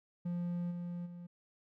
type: tone with level steps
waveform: triangle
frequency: 174.61 Hz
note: F3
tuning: in tune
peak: -32 / -36 / -43 dBFS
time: 0.25-1.27 s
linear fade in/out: 10 ms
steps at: 0.7 / 1.05 s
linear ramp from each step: 20 ms
effects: none